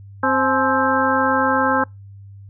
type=harmonic tone with a mistuned harmonic; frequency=262.8 Hz; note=C4; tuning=8 cents sharp; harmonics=1 / 2 / 3 / 4 / 5 / 6; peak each=-22 / -22 / -22 / -22 / -22 / -22 dBFS; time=0.23-1.84 s; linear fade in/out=5 ms; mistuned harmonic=3; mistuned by=+130 cents; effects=noise-tail reverb RT60 0.2 s tail -26 dB re dry + added 99 Hz sine -37 dBFS peak until 2.49 s